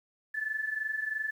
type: tone pair together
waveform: sine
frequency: 1723 / 1746 Hz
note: A6 / A6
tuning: -37 / -14 cents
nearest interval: unison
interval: 23 cents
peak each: -36 / -32 dBFS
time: 0.34-1.31 s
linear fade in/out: 10 ms
effects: 10-bit